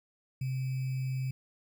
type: tone with sample-and-hold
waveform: sine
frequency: 130.81 Hz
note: C3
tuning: in tune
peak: -30 dBFS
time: 0.41-1.31 s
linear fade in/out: 5 ms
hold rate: 2450 Hz
effects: none